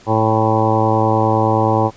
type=harmonic tone with a mistuned harmonic; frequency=110 Hz; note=A2; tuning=in tune; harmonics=1 / 2 / 3 / 4 / 5 / 6 / 7 / 8 / 9 / 10; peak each=-18 / -23 / -20 / -22 / -20 / -30 / -19 / -23 / -21 / -30 dBFS; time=0.06-1.91 s; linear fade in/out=50 ms; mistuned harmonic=7; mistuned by=+21 cents; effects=pink hiss -45 dBFS RMS until 1.96 s + resampled to 16000 Hz